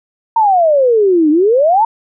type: exponential two-way sweep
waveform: sine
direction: down then up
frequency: 932.3 to 293.7 to 932.3 Hz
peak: -7 dBFS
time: 0.36-1.85 s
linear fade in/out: 5 ms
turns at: 1.3 s
effects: none